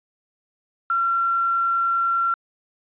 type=tone with quantisation; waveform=sine; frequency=1365 Hz; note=F6; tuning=40 cents flat; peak=-18 dBFS; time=0.9-2.34 s; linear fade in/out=2 ms; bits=7; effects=resampled to 8000 Hz